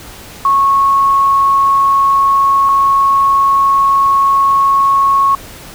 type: tone pair in turn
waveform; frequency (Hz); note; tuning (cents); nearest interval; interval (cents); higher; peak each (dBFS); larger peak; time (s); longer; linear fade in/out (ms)
sine; 1100 / 1100; C#6 / C#6; -14 / -14; unison; 0; neither; -7; neither; 0.45-2.69 / 2.69-5.35; second; 2
effects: pink hiss -33 dBFS RMS until 5.74 s